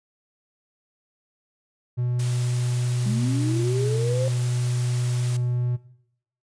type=tone; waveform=triangle; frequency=122.8 Hz; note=B2; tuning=9 cents flat; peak=-20 dBFS; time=1.97-5.77 s; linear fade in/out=20 ms
type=noise; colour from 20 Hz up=white; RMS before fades=-37 dBFS; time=2.19-5.37 s; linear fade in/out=5 ms
type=linear sweep; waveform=sine; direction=up; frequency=196 to 532 Hz; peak=-25 dBFS; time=3.06-4.28 s; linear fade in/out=0 ms
effects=noise-tail reverb RT60 0.7 s tail -17 dB re dry + resampled to 22050 Hz